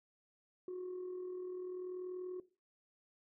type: tone with amplitude modulation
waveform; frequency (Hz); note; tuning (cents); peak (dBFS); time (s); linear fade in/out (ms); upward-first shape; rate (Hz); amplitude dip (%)
sine; 365; F#4; -24; -37; 0.68-2.4; 2; sine; 40.5; 40
effects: noise-tail reverb RT60 0.3 s tail -17 dB re dry + tanh soft clip ceiling -38 dBFS